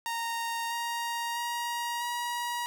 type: tone with pitch steps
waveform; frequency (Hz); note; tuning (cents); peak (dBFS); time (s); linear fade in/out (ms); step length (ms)
sawtooth; 927 / 937.2 / 947.6 / 958; A#5 / A#5 / A#5 / A#5; -10 / +9 / +28 / +47; -27; 0.06-2.66; 0; 650
effects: none